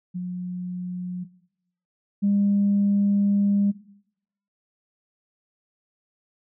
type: tone pair in turn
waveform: sine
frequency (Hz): 180 / 201.5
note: F#3 / G3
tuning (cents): -47 / +48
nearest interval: major second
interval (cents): 195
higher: second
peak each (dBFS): -26 / -17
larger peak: second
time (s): 0.14-1.25 / 2.22-3.72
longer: second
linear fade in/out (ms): 20
effects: noise-tail reverb RT60 0.8 s tail -19 dB re dry + tanh soft clip ceiling -13 dBFS